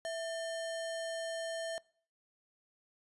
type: tone with sample-and-hold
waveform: sine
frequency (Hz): 659.3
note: E5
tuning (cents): 0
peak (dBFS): -35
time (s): 0.05-1.78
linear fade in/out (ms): 0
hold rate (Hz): 2450
effects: noise-tail reverb RT60 0.5 s tail -24 dB re dry + resampled to 24000 Hz